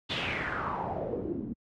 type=noise with low-pass filter sweep; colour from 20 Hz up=pink; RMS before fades=-33 dBFS; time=0.09-1.54 s; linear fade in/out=20 ms; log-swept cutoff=3600 to 220 Hz; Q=5.2; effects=high-pass 80 Hz 12 dB/octave + AAC 48 kbps